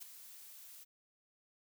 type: noise with ADSR envelope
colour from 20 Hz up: blue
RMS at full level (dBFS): -44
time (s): 0-0.85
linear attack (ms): 25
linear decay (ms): 5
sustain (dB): -10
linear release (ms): 24
effects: none